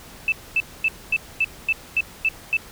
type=tone bursts; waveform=sine; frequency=2637 Hz; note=E7; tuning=in tune; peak=-16 dBFS; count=9; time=0.28-2.569 s; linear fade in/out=2 ms; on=41 ms; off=240 ms; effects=pink hiss -43 dBFS RMS until 2.71 s